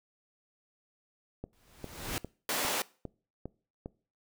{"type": "click train", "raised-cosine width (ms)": 2, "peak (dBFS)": -25, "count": 7, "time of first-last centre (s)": [1.44, 3.859], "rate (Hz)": 2.48}
{"type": "noise with exponential growth", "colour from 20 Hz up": "pink", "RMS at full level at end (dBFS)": -32, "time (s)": [1.53, 2.18], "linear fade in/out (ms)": 0, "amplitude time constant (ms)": 140}
{"type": "high-pass noise", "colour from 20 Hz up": "pink", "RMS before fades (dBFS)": -32, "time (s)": [2.49, 2.82], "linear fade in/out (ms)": 2, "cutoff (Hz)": 400, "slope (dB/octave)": 12}
{"effects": ["noise-tail reverb RT60 0.4 s tail -22 dB re dry"]}